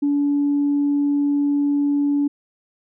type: tone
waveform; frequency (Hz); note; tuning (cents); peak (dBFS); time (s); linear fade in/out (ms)
sine; 286.7; D4; -42; -15; 0.02-2.28; 10
effects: tanh soft clip ceiling -12 dBFS